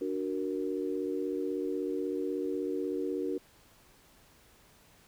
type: chord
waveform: sine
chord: D augmented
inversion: none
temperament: equal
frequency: 293.7 / 370 / 466.2 Hz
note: D4 / F#4 / A#4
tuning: 0 / 0 / 0 cents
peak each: -35 / -34 / -36 dBFS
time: 0.01-3.38 s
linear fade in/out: 5 ms
effects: pink hiss -61 dBFS RMS until 5.07 s